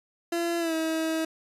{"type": "tone with pitch glide", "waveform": "30% pulse", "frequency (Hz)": [340, 321.1], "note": ["F4", "E4"], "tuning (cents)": [-46, -45], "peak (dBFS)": -23, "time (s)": [0.32, 1.25], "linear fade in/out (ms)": 5, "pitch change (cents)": -99, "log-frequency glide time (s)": [0.59, 0.74], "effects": ["resampled to 32000 Hz"]}